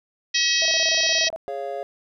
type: harmonic tone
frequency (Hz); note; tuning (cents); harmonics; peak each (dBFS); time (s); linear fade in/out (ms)
641; E5; -49; 3 / 4 / 5 / 6 / 7 / 8 / 9; -26 / -26 / -26 / -26 / -26 / -26 / -26; 0.34-1.29; 10
type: tone bursts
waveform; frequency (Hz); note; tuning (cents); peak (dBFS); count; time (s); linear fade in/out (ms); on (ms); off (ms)
sine; 650; E5; -24; -27; 13; 0.62-1.361; 0; 33; 26
type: chord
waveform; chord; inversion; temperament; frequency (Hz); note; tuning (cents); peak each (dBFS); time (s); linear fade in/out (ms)
triangle; Db major; second; just; 415.8 / 554.4 / 693; Ab4 / Db5 / F5; +2 / 0 / -14; -31 / -29 / -29; 1.48-1.83; 0
effects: none